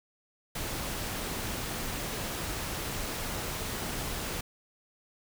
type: noise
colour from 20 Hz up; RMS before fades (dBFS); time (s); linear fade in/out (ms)
pink; -35; 0.55-4.41; 5
effects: none